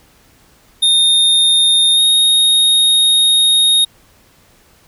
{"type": "tone with pitch glide", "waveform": "square", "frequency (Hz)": [3666, 3726], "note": ["A#7", "A#7"], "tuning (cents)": [-30, -2], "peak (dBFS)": -9, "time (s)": [0.82, 3.85], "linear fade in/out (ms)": 10, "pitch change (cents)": 28, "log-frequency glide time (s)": [1.94, 2], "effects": ["pink hiss -50 dBFS RMS until 4.87 s"]}